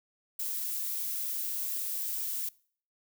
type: noise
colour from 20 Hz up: violet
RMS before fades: -34 dBFS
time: 0.39-2.49 s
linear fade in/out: 5 ms
effects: noise-tail reverb RT60 0.5 s tail -23 dB re dry